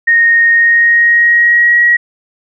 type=tone with pitch glide; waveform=sine; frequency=1856 to 1907.1 Hz; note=A#6 to A#6; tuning=-8 to +39 cents; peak=-5 dBFS; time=0.07-1.97 s; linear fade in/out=10 ms; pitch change=+47 cents; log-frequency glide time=0.53-1.82 s; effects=none